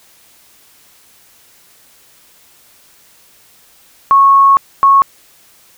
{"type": "tone bursts at uneven times", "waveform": "sine", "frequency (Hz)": 1100, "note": "C#6", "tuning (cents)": -14, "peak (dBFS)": -4, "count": 2, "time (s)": [[4.11, 4.57], [4.83, 5.02]], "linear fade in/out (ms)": 0, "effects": ["white hiss -47 dBFS RMS until 5.77 s"]}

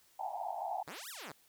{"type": "band-pass noise", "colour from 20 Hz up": "pink", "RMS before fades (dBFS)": -39, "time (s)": [0.19, 0.83], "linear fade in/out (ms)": 5, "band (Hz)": [670, 890], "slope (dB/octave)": 96}
{"type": "exponential two-way sweep", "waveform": "5% pulse", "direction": "up then down", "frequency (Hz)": [123.47, 1975.5, 123.47], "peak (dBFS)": -33, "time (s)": [0.87, 1.32], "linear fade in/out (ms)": 5, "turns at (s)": 1.09}
{"effects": ["white hiss -67 dBFS RMS until 1.48 s"]}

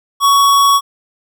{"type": "tone", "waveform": "square", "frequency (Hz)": 1119, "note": "C#6", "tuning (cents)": 16, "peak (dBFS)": -8, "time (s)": [0.2, 0.81], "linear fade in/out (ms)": 50, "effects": []}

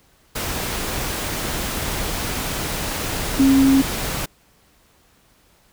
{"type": "tone in noise", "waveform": "sine", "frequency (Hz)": 270, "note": "C#4", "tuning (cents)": -45, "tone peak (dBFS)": -11, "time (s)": [3.39, 3.82], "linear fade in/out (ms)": 10, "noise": "pink", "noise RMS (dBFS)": -25, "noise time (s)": [0.35, 4.26], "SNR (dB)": 11, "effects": ["pink hiss -57 dBFS RMS until 5.72 s"]}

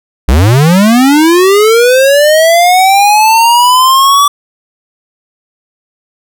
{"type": "linear sweep", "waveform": "square", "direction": "up", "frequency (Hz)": [55, 1155], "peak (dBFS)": -4, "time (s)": [0.28, 4.28], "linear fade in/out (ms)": 5, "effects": []}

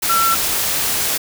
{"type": "tone in noise", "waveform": "sine", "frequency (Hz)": 1348, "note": "E6", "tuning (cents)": 38, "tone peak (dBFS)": -14, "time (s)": [0.09, 0.35], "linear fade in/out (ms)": 10, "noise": "white", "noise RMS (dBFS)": -19, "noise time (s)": [0.02, 1.18], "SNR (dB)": 2, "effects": []}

